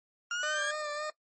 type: linear sweep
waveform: 35% pulse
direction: up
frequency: 1396 to 1658 Hz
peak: -29 dBFS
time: 0.31-0.71 s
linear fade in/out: 2 ms
type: tone with vibrato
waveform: 20% pulse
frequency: 600 Hz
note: D5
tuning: 37 cents sharp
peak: -29 dBFS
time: 0.43-1.1 s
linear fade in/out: 2 ms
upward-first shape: sine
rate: 3.6 Hz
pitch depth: 33 cents each way
effects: noise-tail reverb RT60 0.1 s tail -19 dB re dry + MP3 32 kbps